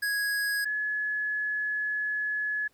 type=tone pair in turn; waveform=square / sine; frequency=1661.2 / 1702 Hz; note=G#6 / G#6; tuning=0 / +42 cents; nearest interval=unison; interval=42 cents; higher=second; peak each=-27 / -27 dBFS; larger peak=neither; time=0.02-0.65 / 0.65-2.68 s; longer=second; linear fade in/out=10 ms; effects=pink hiss -67 dBFS RMS until 2.73 s